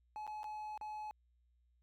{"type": "tone with dropouts", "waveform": "triangle", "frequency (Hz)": 852, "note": "G#5", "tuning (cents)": 44, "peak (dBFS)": -40, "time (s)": [0.16, 1.11], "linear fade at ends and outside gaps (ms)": 0, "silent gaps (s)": [[0.267, 0.276], [0.432, 0.442], [0.776, 0.812]], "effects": ["added 60 Hz sine -70 dBFS peak until 1.82 s"]}